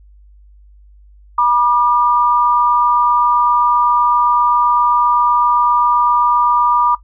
sine tone pair together, 970 / 1197.7 Hz, B5 / D6, -31 / +34 cents, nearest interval major third, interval 365 cents, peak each -13 dBFS, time 1.38-6.95 s, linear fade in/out 5 ms, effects noise-tail reverb RT60 0.1 s tail -17 dB re dry + added 50 Hz sine -41 dBFS peak until 7.03 s

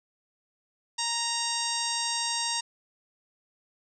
harmonic tone, 932.3 Hz, A#5, in tune, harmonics 1 / 2 / 3 / 4 / 5 / 6 / 7 / 8 / 9, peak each -34 / -39 / -38 / -35 / -35 / -34 / -38 / -40 / -36 dBFS, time 0.98-2.61 s, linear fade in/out 10 ms, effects none

